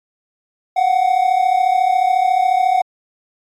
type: tone pair together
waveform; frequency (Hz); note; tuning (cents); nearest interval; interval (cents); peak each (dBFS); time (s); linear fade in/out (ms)
triangle; 716.9 / 751; F5 / F#5; +45 / +26; minor second; 81; -15 / -12; 0.76-2.82; 10
effects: AAC 48 kbps